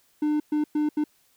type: tone bursts at uneven times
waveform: triangle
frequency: 300.6 Hz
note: D4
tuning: 40 cents sharp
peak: -19 dBFS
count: 4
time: 0.22-0.4 / 0.52-0.64 / 0.75-0.89 / 0.97-1.04 s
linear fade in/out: 5 ms
effects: white hiss -64 dBFS RMS until 1.36 s